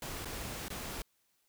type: noise with dropouts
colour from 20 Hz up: pink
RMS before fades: -41 dBFS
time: 0.02-1.02 s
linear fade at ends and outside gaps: 2 ms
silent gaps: 0.248-0.255 / 0.683-0.702 s
effects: white hiss -75 dBFS RMS until 1.48 s